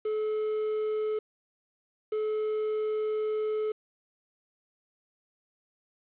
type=tone pair in turn; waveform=triangle; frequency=430 / 430 Hz; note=A4 / A4; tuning=-40 / -40 cents; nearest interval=unison; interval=0 cents; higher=neither; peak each=-25 dBFS; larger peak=neither; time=0.05-1.19 / 2.12-3.72 s; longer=second; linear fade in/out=5 ms; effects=resampled to 8000 Hz + 9-bit